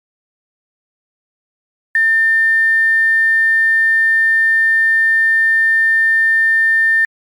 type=tone with quantisation; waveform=sine; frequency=1800 Hz; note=A6; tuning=39 cents sharp; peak=-9 dBFS; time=1.95-7.05 s; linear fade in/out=2 ms; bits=6; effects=MP3 96 kbps